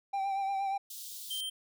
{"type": "tone with vibrato", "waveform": "triangle", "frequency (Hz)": 784, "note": "G5", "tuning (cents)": 0, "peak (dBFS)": -28, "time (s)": [0.13, 0.78], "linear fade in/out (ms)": 10, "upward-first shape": "triangle", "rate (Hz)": 8.5, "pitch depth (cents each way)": 37}
{"type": "high-pass noise", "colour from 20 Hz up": "white", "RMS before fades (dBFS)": -44, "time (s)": [0.9, 1.41], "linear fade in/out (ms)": 5, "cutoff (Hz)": 3200, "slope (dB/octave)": 48}
{"type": "tone", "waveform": "square", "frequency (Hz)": 3136, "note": "G7", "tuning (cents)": 0, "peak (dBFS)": -35, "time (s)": [1.3, 1.5], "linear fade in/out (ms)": 10}
{"effects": []}